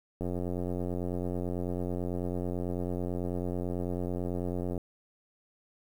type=click train; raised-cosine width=2 ms; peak=-21 dBFS; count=408; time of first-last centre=0.21-4.778 s; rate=89.1 Hz; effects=9-bit